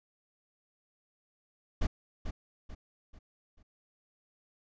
brown noise with echo, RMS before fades -27 dBFS, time 1.81-1.87 s, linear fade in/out 10 ms, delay 440 ms, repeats 4, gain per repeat -8 dB, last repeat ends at 3.63 s, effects resampled to 16000 Hz

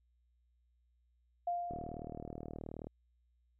sine tone with exponential decay, 699 Hz, F5, 1 cent sharp, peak -31 dBFS, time 1.47-2.58 s, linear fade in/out 5 ms, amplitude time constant 240 ms
click train, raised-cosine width 2 ms, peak -30 dBFS, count 46, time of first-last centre 1.71-2.87 s, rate 38.8 Hz
effects added 60 Hz sine -70 dBFS peak until 3.59 s

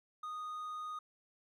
triangle tone, 1238 Hz, D#6, 9 cents flat, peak -38 dBFS, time 0.23-0.99 s, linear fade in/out 5 ms, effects none

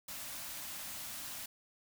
white band-stop noise, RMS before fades -44 dBFS, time 0.08-1.46 s, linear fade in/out 5 ms, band 340 to 520 Hz, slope 96 dB/octave, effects none

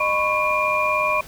sine tone cluster, 612 / 1005 / 1102 / 2405 Hz, D#5 / B5 / C#6 / D7, -29 / +30 / -11 / +41 cents, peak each -24 / -25 / -23 / -22 dBFS, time 0-1.21 s, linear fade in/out 5 ms, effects pink hiss -42 dBFS RMS until 1.27 s

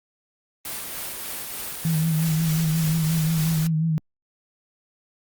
white noise with tremolo, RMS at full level -31 dBFS, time 0.65-3.67 s, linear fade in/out 2 ms, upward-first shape sine, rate 3.3 Hz, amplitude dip 25%
sine tone with vibrato, 160 Hz, D#3, 49 cents sharp, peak -19 dBFS, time 1.85-3.98 s, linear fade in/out 0 ms, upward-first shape sine, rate 5.6 Hz, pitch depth 48 cents each way
effects Opus 32 kbps

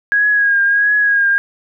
sine tone with vibrato, 1644 Hz, G#6, 18 cents flat, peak -10 dBFS, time 0.12-1.38 s, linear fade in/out 0 ms, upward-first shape triangle, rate 1.5 Hz, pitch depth 46 cents each way, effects none

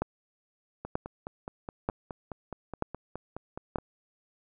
two click trains, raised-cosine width 1 ms, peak -14 / -23 dBFS, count 5 / 15, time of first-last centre 0.02-3.758 / 0.85-3.785 s, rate 1.07 / 4.77 Hz, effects none

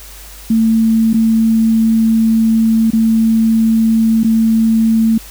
sine tone with dropouts, 223.9 Hz, A3, 30 cents sharp, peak -8 dBFS, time 0.5-5.18 s, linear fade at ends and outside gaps 5 ms, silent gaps 1.132-1.141 / 2.905-2.932 / 4.234-4.244 s, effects added 50 Hz sine -35 dBFS peak until 5.3 s + white hiss -36 dBFS RMS until 5.3 s

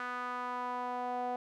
sawtooth tone with band-pass filter sweep, 247.6 Hz, B3, 5 cents sharp, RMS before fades -37 dBFS, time 0-1.36 s, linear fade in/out 2 ms, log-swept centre 1400 to 700 Hz, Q 3.5, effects none

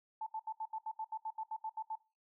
sine tone bursts, 879 Hz, A5, 2 cents flat, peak -37 dBFS, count 14, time 0.21-1.955 s, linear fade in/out 5 ms, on 55 ms, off 75 ms, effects noise-tail reverb RT60 0.3 s tail -19 dB re dry

